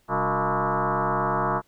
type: tone with frequency modulation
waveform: sine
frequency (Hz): 130.8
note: C3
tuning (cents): 0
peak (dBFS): -21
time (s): 0.08-1.62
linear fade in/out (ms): 50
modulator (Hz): 165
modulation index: 7.5
effects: pink hiss -65 dBFS RMS until 1.67 s